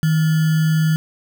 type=tone with sample-and-hold; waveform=sine; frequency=158.3 Hz; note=D#3; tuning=30 cents sharp; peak=-13 dBFS; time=0.03-0.96 s; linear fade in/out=0 ms; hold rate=1575 Hz; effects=none